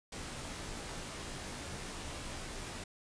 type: noise with comb filter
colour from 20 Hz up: pink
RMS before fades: -43 dBFS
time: 0.12-2.84 s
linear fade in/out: 5 ms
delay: 19 ms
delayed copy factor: -0.65
effects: resampled to 22050 Hz